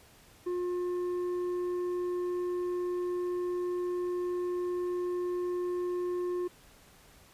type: tone with tanh clipping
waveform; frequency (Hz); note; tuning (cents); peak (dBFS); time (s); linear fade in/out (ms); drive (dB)
triangle; 356.5; F4; +36; -31; 0.46-6.48; 10; 10
effects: pink hiss -58 dBFS RMS until 7.33 s + resampled to 32000 Hz